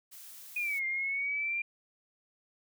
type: noise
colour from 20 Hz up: blue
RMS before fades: -49 dBFS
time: 0.11-0.8 s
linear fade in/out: 20 ms
type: linear two-way sweep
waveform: sine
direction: down then up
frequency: 2489 to 2100 to 2393 Hz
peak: -30 dBFS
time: 0.56-1.62 s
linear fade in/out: 5 ms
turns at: 0.85 s
effects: none